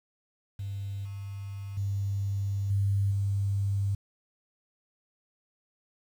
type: tone with level steps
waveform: sine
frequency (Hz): 99.3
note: G2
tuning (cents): +23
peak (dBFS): -32 / -35 / -27 / -23 / -25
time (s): 0.59-3.95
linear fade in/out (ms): 5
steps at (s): 1.05 / 1.77 / 2.7 / 3.11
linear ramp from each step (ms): 5
effects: 9-bit